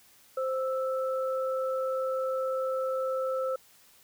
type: tone pair together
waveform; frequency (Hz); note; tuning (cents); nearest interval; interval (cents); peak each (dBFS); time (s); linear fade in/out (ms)
sine; 523.2 / 1318.5; C5 / E6; 0 / 0; octave + major third; 1600; -28 / -35; 0.37-3.56; 5
effects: white hiss -59 dBFS RMS until 4.03 s